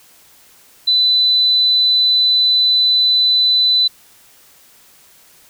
sine tone, 4000 Hz, B7, 21 cents sharp, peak -10 dBFS, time 0.87-3.88 s, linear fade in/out 10 ms, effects white hiss -48 dBFS RMS until 5.49 s

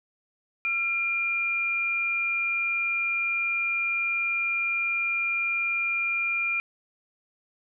sine tone pair together, 1360.7 / 2400 Hz, F6 / D7, -45 / +37 cents, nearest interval minor seventh, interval 982 cents, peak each -36 / -24 dBFS, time 0.65-6.6 s, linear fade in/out 0 ms, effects none

